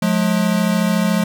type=tone pair together; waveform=square; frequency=178.8 / 212.6 Hz; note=F3 / G#3; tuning=+41 / +41 cents; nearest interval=minor third; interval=300 cents; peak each=-18 dBFS; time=0.02-1.24 s; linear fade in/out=5 ms; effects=none